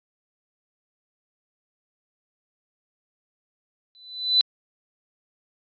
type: tone with exponential growth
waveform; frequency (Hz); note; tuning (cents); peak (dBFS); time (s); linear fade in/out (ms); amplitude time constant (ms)
sine; 4000; B7; +21; -12; 3.95-4.41; 0; 100
effects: resampled to 11025 Hz